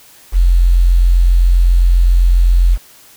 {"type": "tone with quantisation", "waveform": "sine", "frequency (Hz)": 43.8, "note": "F1", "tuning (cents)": 6, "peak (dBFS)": -6, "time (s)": [0.32, 2.78], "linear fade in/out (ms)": 50, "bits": 6, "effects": ["white hiss -43 dBFS RMS until 3.16 s"]}